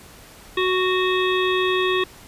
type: harmonic tone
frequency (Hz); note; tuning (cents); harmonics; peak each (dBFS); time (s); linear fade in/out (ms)
370; F#4; 0; 1 / 3 / 5 / 7 / 9 / 10; -20 / -25 / -27 / -28 / -30 / -30; 0.57-2.04; 5
effects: pink hiss -45 dBFS RMS until 2.27 s + resampled to 32000 Hz